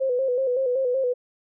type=tone with vibrato; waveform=sine; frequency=513 Hz; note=C5; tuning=34 cents flat; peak=-20 dBFS; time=0-1.14 s; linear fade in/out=20 ms; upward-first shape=square; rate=5.3 Hz; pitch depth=64 cents each way; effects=none